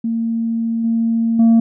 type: tone with level steps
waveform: sine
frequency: 228.5 Hz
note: A#3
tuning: 34 cents flat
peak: -16 / -13 / -5 dBFS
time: 0.04-1.6 s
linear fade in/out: 5 ms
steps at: 0.84 / 1.39 s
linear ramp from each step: 5 ms
effects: tanh soft clip ceiling -7 dBFS